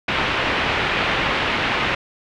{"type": "low-pass noise", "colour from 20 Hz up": "white", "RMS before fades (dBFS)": -21, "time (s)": [0.08, 1.95], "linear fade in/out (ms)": 5, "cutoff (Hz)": 2900, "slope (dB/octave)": 24, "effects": []}